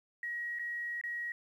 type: tone with dropouts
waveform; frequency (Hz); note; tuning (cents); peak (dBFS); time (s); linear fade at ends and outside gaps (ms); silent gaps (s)
sine; 1900; A#6; +33; -35; 0.23-1.32; 2; 0.588-0.594 / 1.013-1.037
effects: 11-bit